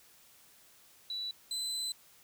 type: tone pair in turn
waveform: sine / 30% pulse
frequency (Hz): 3948 / 4031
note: B7 / B7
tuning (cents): -1 / +35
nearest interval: unison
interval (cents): 36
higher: second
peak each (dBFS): -35 / -31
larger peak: second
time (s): 1.1-1.31 / 1.51-1.92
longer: second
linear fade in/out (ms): 2
effects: white hiss -61 dBFS RMS until 2.23 s